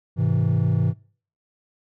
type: chord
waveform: triangle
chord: Ab augmented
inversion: none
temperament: just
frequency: 103.83 / 129.78 / 162.23 Hz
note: Ab2 / C3 / E3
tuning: 0 / -14 / -27 cents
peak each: -20 dBFS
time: 0.16-0.94 s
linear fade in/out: 50 ms
effects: noise-tail reverb RT60 0.5 s tail -25 dB re dry + tanh soft clip ceiling -8 dBFS